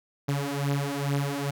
sawtooth beating tone pair, 140 / 142.3 Hz, C#3 / C#3, +18 / +46 cents, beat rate 2.3 Hz, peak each -25 dBFS, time 0.28-1.51 s, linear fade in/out 10 ms, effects none

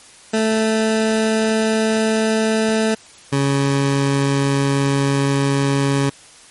20% pulse tone pair in turn, 220 / 138.93 Hz, A3 / C#3, 0 / +4 cents, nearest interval minor sixth, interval 796 cents, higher first, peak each -10 dBFS, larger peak neither, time 0.33-2.95 / 3.32-6.1 s, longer second, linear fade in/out 10 ms, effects white hiss -44 dBFS RMS until 6.5 s + MP3 48 kbps

